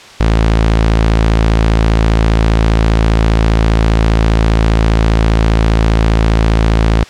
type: tone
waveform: sawtooth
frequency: 55 Hz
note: A1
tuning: in tune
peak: -4 dBFS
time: 0.2-7.04 s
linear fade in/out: 5 ms
effects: white hiss -35 dBFS RMS until 7.09 s + low-pass 5000 Hz 12 dB/octave